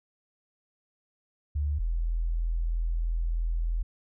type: tone pair in turn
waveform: sine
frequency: 73 / 41.57 Hz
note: D2 / E1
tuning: -10 / +15 cents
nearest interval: minor seventh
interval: 975 cents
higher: first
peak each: -25 dBFS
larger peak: neither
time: 1.55-1.79 / 1.79-3.83 s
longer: second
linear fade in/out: 10 ms
effects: none